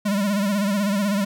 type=tone with vibrato; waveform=square; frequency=201.7 Hz; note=G3; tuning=50 cents sharp; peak=-20 dBFS; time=0.05-1.25 s; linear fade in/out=10 ms; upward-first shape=sine; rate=16 Hz; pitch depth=80 cents each way; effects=none